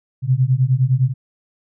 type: beating tone pair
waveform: sine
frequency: 124.6 / 134.4 Hz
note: B2 / C3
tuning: +16 / +47 cents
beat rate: 9.8 Hz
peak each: -16 dBFS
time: 0.22-1.14 s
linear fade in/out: 50 ms
effects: none